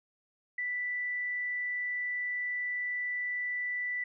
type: tone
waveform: sine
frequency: 1975.5 Hz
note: B6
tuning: in tune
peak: -31 dBFS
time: 0.58-4.04 s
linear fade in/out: 5 ms
effects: none